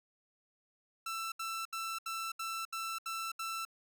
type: tone bursts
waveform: sawtooth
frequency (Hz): 1334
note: E6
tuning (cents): +20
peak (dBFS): -33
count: 8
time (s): 1.06-3.651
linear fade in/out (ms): 5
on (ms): 260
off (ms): 73
effects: none